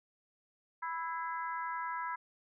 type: harmonic tone with a mistuned harmonic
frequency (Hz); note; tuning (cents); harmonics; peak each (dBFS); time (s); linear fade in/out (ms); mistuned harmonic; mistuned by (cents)
329.6; E4; 0; 3 / 4 / 5 / 6; -37 / -42 / -43 / -49; 0.82-2.16; 10; 6; +50
effects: none